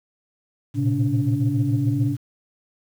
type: tone cluster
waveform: sine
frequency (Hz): 113 / 120 / 134.9 / 287.5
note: A2 / B2 / C#3 / D4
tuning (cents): +47 / -49 / -47 / -37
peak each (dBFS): -23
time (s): 0.74-2.17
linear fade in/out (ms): 50
effects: tanh soft clip ceiling -10 dBFS + 8-bit